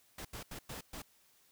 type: noise bursts at uneven times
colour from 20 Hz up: pink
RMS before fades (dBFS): -45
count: 5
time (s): 0.18-0.25 / 0.33-0.43 / 0.51-0.59 / 0.69-0.81 / 0.93-1.02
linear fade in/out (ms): 5
effects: white hiss -68 dBFS RMS until 1.51 s